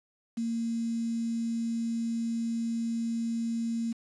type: tone with quantisation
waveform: sine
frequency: 230 Hz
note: A#3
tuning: 23 cents flat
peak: -28 dBFS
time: 0.37-3.93 s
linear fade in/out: 10 ms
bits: 8
effects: resampled to 24000 Hz